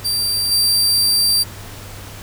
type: tone with level steps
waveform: sawtooth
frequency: 4699 Hz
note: D8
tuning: in tune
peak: -14 / -10 dBFS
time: 0.04-1.44 s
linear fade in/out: 20 ms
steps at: 0.51 s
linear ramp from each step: 10 ms
effects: added 99 Hz sine -36 dBFS peak until 2.22 s + pink hiss -36 dBFS RMS until 2.22 s